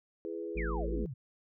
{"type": "chord", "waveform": "sine", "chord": "E major", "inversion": "none", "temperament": "equal with one note detuned", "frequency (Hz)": [334.4, 415.3, 493.9], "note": ["E4", "G#4", "B4"], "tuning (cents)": [25, 0, 0], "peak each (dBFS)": [-40, -39, -43], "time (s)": [0.25, 1.06], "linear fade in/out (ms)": 0}
{"type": "harmonic tone", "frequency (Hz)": 54.5, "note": "A1", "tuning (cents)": -16, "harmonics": [1, 3, 4], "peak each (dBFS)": [-33, -43, -45], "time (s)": [0.55, 1.06], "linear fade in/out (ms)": 20}
{"type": "exponential sweep", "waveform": "sine", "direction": "down", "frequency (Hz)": [2534, 114.2], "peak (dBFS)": -38, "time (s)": [0.57, 1.14], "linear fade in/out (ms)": 10}
{"effects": []}